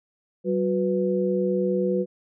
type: tone cluster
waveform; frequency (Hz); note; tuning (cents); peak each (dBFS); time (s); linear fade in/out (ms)
sine; 190.1 / 365.3 / 495; F#3 / F#4 / B4; +47 / -22 / +4; -25; 0.44-2.06; 50
effects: none